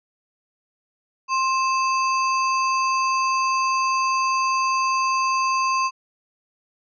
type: tone with sample-and-hold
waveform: sine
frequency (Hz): 1055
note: C6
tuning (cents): +14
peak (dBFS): -18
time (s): 1.28-5.91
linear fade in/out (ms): 50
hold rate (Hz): 3675
effects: resampled to 16000 Hz